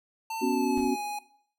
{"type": "tone with pitch glide", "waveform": "square", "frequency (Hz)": [895, 830.3], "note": ["A5", "G#5"], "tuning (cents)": [29, -1], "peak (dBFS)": -32, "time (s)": [0.3, 1.19], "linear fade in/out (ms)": 5, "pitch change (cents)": -130, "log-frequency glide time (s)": [0.41, 0.99]}
{"type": "chord", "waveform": "sine", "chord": "B suspended second", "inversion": "none", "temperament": "just", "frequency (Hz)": [246.9, 277.8, 370.4], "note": ["B3", "C#4", "F#4"], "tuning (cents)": [0, 4, 2], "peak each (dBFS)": -28, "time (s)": [0.41, 0.96], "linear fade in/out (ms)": 20}
{"type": "noise with exponential decay", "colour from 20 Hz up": "brown", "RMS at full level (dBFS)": -35, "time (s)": [0.77, 0.97], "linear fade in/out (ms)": 2, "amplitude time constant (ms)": 42}
{"effects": ["noise-tail reverb RT60 0.6 s tail -17 dB re dry"]}